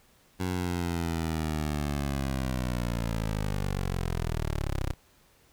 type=linear sweep; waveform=15% pulse; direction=down; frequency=92.5 to 31.52 Hz; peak=-22 dBFS; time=0.39-4.94 s; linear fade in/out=20 ms; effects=pink hiss -62 dBFS RMS until 5.52 s